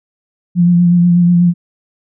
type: tone with vibrato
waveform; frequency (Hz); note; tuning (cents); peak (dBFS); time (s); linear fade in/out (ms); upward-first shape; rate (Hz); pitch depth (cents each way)
sine; 174.61; F3; 0; -6; 0.55-1.54; 50; sine; 8.2; 25
effects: none